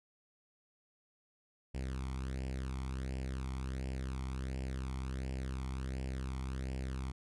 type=tone with flanger; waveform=sawtooth; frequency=65.41 Hz; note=C2; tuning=in tune; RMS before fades=-39 dBFS; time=1.74-7.12 s; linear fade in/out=10 ms; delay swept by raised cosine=0.39 to 0.91 ms; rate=1.4 Hz; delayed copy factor=+0.7; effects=resampled to 24000 Hz